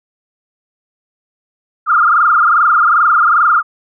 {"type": "tone with frequency modulation", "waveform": "sine", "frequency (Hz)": 1307, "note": "E6", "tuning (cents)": -15, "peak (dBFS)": -7, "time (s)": [1.86, 3.63], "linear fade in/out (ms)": 50, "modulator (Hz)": 22.5, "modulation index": 5.1, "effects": []}